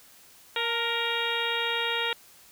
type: harmonic tone with a mistuned harmonic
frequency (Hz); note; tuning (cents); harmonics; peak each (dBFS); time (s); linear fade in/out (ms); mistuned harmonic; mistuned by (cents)
468.1; A#4; +7; 1 / 2 / 3 / 4 / 5 / 6 / 7 / 8; -34 / -34 / -34 / -34 / -34 / -34 / -34 / -34; 0.56-2.13; 2; 2; -41
effects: white hiss -54 dBFS RMS until 2.51 s